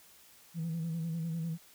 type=tone with vibrato; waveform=sine; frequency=164.6 Hz; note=E3; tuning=2 cents flat; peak=-31 dBFS; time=0.54-1.58 s; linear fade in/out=50 ms; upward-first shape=square; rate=10 Hz; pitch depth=43 cents each way; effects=tanh soft clip ceiling -30 dBFS + white hiss -59 dBFS RMS until 1.74 s